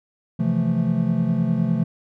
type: chord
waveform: triangle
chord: F major seventh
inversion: second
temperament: equal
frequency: 130.81 / 164.81 / 174.61 / 220 Hz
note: C3 / E3 / F3 / A3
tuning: 0 / 0 / 0 / 0 cents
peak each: -24 / -22 / -21 / -21 dBFS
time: 0.39-1.84 s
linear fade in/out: 10 ms
effects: none